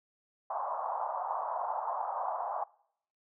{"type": "band-pass noise", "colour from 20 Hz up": "pink", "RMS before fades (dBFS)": -35, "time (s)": [0.5, 2.64], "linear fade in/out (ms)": 5, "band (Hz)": [660, 1100], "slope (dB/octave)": 48, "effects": ["noise-tail reverb RT60 0.7 s tail -24 dB re dry"]}